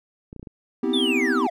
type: clicks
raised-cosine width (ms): 3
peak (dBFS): -25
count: 5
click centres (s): 0.329 / 0.363 / 0.396 / 0.429 / 0.472
type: chord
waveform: triangle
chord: C major seventh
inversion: third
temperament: equal with one note detuned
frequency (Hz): 246.9 / 261.6 / 322.5 / 392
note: B3 / C4 / E4 / G4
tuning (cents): 0 / 0 / -38 / 0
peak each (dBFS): -24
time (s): 0.83-1.47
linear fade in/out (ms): 5
type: linear sweep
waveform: triangle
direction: down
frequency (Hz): 3655 to 622.3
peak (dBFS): -21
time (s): 0.93-1.5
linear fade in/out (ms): 10
effects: none